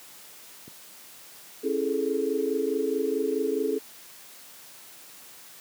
click, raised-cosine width 3 ms, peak -30 dBFS, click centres 0.679 s
sine chord, A major seventh, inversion first, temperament equal with one note detuned, 271.9 / 329.6 / 415.3 / 440 Hz, C#4 / E4 / G#4 / A4, -33 / 0 / 0 / 0 cents, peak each -31 / -33 / -28 / -28 dBFS, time 1.63-3.79 s, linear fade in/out 20 ms
effects white hiss -48 dBFS RMS until 5.6 s + high-pass 150 Hz 12 dB/octave

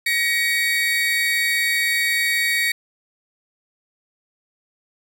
35% pulse tone pair together, 1895 / 2254 Hz, A#6 / C#7, +28 / +28 cents, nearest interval minor third, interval 300 cents, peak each -19 dBFS, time 0.06-2.72 s, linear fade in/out 5 ms, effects none

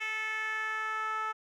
10% pulse tone with band-pass filter sweep, 436.2 Hz, A4, 15 cents flat, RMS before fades -34 dBFS, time 0-1.33 s, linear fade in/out 20 ms, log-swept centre 2300 to 1200 Hz, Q 3, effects none

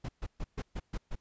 brown noise bursts, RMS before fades -35 dBFS, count 7, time 0.04-1.156 s, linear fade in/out 10 ms, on 48 ms, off 130 ms, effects pink hiss -75 dBFS RMS until 1.2 s + resampled to 16000 Hz

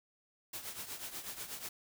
white noise with tremolo, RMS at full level -41 dBFS, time 0.53-1.69 s, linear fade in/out 5 ms, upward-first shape triangle, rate 8.2 Hz, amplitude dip 75%, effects none

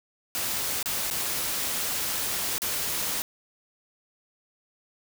white noise with dropouts, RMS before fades -29 dBFS, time 0.35-3.22 s, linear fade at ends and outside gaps 0 ms, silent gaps 0.828-0.858 / 1.101-1.11 / 2.581-2.619 s, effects none

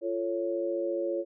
sine chord, F augmented, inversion none, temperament equal with one note detuned, 345.2 / 440 / 554.4 Hz, F4 / A4 / C#5, -20 / 0 / 0 cents, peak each -31 / -36 / -31 dBFS, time 0.01-1.25 s, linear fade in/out 50 ms, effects none

